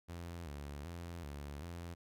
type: tone with vibrato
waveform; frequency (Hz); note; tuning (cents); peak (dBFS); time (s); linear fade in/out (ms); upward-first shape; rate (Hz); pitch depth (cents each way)
sawtooth; 78.5; D#2; +16; -40; 0.08-1.95; 20; square; 1.3; 150
effects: none